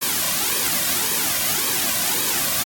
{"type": "noise with flanger", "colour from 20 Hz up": "white", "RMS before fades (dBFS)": -21, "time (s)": [0.01, 2.64], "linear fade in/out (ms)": 20, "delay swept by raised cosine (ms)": [1.4, 2.36], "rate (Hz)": 1.8, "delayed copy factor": -0.7, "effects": ["AAC 64 kbps"]}